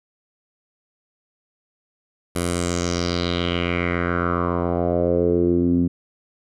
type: tone with low-pass filter sweep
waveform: 10% pulse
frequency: 87.2 Hz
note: F2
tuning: 2 cents flat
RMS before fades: -21 dBFS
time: 2.35-5.88 s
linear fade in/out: 10 ms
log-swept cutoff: 11000 to 230 Hz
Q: 3.9
effects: none